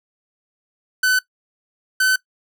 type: tone pair in turn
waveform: 45% pulse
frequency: 1509 / 1520.4 Hz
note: F#6 / F#6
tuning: +34 / +47 cents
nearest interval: unison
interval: 13 cents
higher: second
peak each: -14 dBFS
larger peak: neither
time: 1.03-1.19 / 2-2.16 s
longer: neither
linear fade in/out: 5 ms
effects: noise-tail reverb RT60 0.1 s tail -19 dB re dry